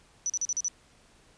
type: tone bursts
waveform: sine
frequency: 5940 Hz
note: F#8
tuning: 6 cents sharp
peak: -26 dBFS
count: 6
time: 0.26-0.682 s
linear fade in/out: 0 ms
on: 37 ms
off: 40 ms
effects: pink hiss -60 dBFS RMS until 1.37 s + resampled to 22050 Hz